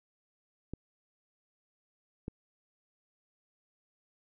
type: clicks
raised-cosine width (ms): 3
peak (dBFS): -25 / -24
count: 2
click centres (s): 0.736 / 2.281
effects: none